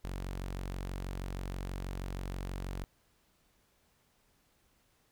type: tone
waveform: sawtooth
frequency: 46.25 Hz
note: F#1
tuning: in tune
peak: -33 dBFS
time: 0.04-2.84 s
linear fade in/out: 0 ms
effects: pink hiss -71 dBFS RMS until 5.11 s